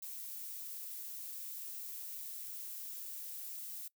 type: noise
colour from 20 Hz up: violet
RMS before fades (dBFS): -45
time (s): 0.02-3.88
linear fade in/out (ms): 5
effects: noise-tail reverb RT60 0.1 s tail -21 dB re dry